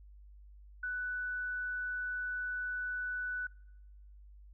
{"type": "tone", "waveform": "sine", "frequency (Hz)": 1488, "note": "F#6", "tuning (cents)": 9, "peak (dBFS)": -34, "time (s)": [0.83, 3.47], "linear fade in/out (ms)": 5, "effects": ["noise-tail reverb RT60 0.9 s tail -25 dB re dry", "added 50 Hz sine -52 dBFS peak until 4.53 s"]}